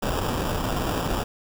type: noise with sample-and-hold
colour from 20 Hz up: pink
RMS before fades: -26 dBFS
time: 0.02-1.24 s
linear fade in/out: 10 ms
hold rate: 2100 Hz
effects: none